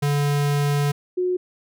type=tone pair in turn; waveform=square / sine; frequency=144.2 / 363.4 Hz; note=D3 / F#4; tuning=-31 / -31 cents; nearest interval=octave + major third; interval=1600 cents; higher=second; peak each=-19 dBFS; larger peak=neither; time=0.02-0.92 / 1.17-1.37 s; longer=first; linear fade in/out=10 ms; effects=none